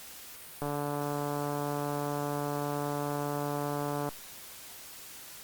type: click train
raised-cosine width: 1 ms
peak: -20 dBFS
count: 504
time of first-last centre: 0.62-4.089 s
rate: 145 Hz
effects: white hiss -47 dBFS RMS until 5.43 s + Opus 48 kbps